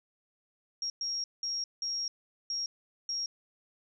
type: tone bursts at uneven times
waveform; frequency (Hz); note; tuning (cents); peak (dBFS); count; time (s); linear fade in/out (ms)
sine; 5588; F8; 0; -31; 6; 0.82-0.9 / 1.01-1.24 / 1.43-1.64 / 1.82-2.08 / 2.5-2.66 / 3.09-3.26; 2
effects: none